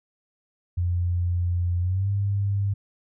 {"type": "tone with pitch glide", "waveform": "sine", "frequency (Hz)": [88, 99.92], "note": ["F2", "G2"], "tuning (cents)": [14, 34], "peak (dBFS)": -21, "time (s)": [0.77, 2.74], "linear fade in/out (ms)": 10, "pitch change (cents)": 220, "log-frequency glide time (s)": [1.8, 2.09], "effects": []}